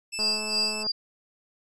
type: tone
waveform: 15% pulse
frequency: 2637 Hz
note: E7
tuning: in tune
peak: -23 dBFS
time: 0.12-0.84 s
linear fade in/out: 20 ms
type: click train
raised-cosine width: 1 ms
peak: -25 dBFS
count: 146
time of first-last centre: 0.19-0.868 s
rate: 214 Hz
type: tone with tremolo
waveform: sine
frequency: 4805 Hz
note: D8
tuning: 39 cents sharp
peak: -22 dBFS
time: 0.19-0.92 s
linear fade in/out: 10 ms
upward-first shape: sine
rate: 3 Hz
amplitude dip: 95%
effects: resampled to 22050 Hz